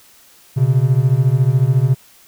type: beating tone pair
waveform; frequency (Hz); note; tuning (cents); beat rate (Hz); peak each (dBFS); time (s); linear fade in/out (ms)
triangle; 123.47 / 137.47; B2 / C#3; 0 / -14; 14; -12; 0.56-1.95; 20
effects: white hiss -48 dBFS RMS until 2.27 s